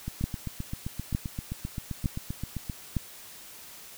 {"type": "two click trains", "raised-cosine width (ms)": 5, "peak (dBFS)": [-14, -20], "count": [4, 21], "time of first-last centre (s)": [[0.24, 2.967], [0.08, 2.698]], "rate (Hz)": [1.1, 7.64], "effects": ["white hiss -47 dBFS RMS until 3.97 s"]}